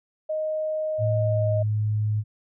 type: tone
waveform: sine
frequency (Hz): 622.3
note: D#5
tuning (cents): 0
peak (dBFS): -24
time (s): 0.29-1.63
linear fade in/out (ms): 10
type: tone with pitch glide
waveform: sine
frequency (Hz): 110 to 106.44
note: A2 to G#2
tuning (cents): 0 to +43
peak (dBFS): -21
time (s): 0.98-2.24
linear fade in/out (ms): 50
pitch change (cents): -57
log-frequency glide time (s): 1.15-1.61
effects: none